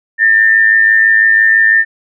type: tone with amplitude modulation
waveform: sine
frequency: 1798 Hz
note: A6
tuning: 37 cents sharp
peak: -3 dBFS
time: 0.18-1.85 s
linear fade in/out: 50 ms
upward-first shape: sine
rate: 106 Hz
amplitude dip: 55%
effects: none